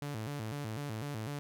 sawtooth tone with vibrato, 125.8 Hz, B2, 32 cents sharp, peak -33 dBFS, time 0.02-1.39 s, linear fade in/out 0 ms, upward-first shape square, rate 4 Hz, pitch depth 240 cents each way, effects none

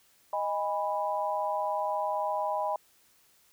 sine chord, G# minor, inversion second, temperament equal with one note detuned, 622.3 / 816.3 / 987.8 Hz, D#5 / G#5 / B5, 0 / -30 / 0 cents, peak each -32 dBFS, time 0.33-2.76 s, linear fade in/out 2 ms, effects white hiss -64 dBFS RMS until 3.52 s

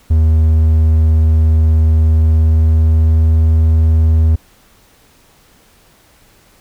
triangle tone with pitch glide, 79.2 to 79.89 Hz, D#2 to D#2, +31 to +46 cents, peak -5 dBFS, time 0.1-4.36 s, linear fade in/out 10 ms, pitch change +15 cents, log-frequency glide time 2-3.47 s, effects pink hiss -49 dBFS RMS until 6.6 s

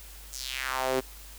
sawtooth tone with high-pass filter sweep, 130.81 Hz, C3, in tune, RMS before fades -31 dBFS, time 0.32-1.01 s, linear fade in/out 20 ms, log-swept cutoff 7100 to 330 Hz, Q 2.4, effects added 50 Hz sine -46 dBFS peak until 1.38 s + white hiss -49 dBFS RMS until 1.38 s

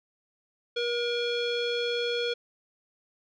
square tone with low-pass filter, 477.5 Hz, A#4, 42 cents sharp, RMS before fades -29 dBFS, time 0.76-2.34 s, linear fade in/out 10 ms, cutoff 3700 Hz, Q 5.8, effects none

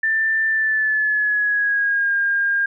sine tone with pitch glide, 1778 to 1611.7 Hz, A6 to G6, +18 to +48 cents, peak -16 dBFS, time 0.03-2.66 s, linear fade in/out 5 ms, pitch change -170 cents, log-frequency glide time 0.48-2.14 s, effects none

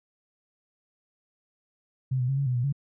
sine tone with pitch steps, 130.2 / 124.9 / 135.8 / 139.6 / 125.6 / 121.6 / 140.4 Hz, C3 / B2 / C#3 / C#3 / B2 / B2 / C#3, -8 / +20 / -35 / +13 / +30 / -26 / +22 cents, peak -23 dBFS, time 2.11-2.726 s, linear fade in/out 10 ms, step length 88 ms, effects none

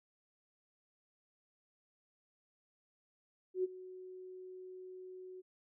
sine tone with ADSR envelope, 370 Hz, F#4, in tune, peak -29 dBFS, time 3.54-5.42 s, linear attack 100 ms, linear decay 24 ms, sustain -18 dB, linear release 24 ms, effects none

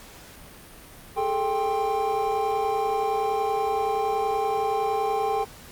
triangle tone cluster, 410.2 / 440.8 / 790 / 1057 Hz, G#4 / A4 / G5 / C6, -21 / +3 / +13 / +17 cents, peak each -29 / -26 / -23 / -31 dBFS, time 1.16-5.45 s, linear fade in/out 20 ms, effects pink hiss -46 dBFS RMS until 5.71 s + Opus 48 kbps

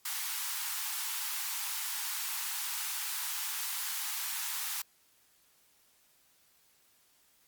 white high-pass noise, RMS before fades -36 dBFS, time 0.05-4.82 s, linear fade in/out 5 ms, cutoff 790 Hz, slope 96 dB/octave, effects white hiss -67 dBFS RMS until 7.47 s + Opus 48 kbps

